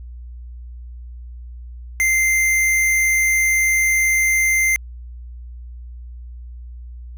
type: tone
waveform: square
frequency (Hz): 2087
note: C7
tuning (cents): -5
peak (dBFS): -15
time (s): 2-4.76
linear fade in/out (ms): 0
effects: added 60 Hz sine -32 dBFS peak until 7.17 s